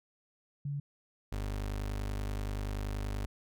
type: tone pair in turn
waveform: sine / 30% pulse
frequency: 142.7 / 50.45 Hz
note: D3 / G#1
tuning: -49 / -49 cents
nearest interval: octave + tritone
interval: 1800 cents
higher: first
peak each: -33 / -31 dBFS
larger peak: second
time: 0.65-0.8 / 1.32-3.26 s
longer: second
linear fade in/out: 5 ms
effects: none